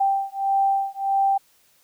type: beating tone pair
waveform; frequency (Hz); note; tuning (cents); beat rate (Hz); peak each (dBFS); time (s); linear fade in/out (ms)
sine; 784 / 785.6; G5 / G5; 0 / +4; 1.6; -22; 0-1.38; 10
effects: white hiss -60 dBFS RMS until 1.83 s